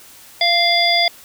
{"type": "harmonic tone with a mistuned harmonic", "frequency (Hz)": 690, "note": "F5", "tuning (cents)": -21, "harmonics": [1, 3, 5, 7], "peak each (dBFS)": [-18, -18, -18, -18], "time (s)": [0.41, 1.08], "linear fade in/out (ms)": 2, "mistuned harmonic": 3, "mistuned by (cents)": 15, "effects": ["white hiss -43 dBFS RMS until 1.24 s"]}